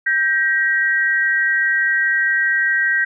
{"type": "tone pair together", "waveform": "sine", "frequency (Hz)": [1573.1, 1898], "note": ["G6", "A#6"], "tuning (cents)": [6, 31], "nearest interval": "minor third", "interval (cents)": 325, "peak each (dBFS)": -17, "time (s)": [0.06, 3.05], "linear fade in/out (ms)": 10, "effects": []}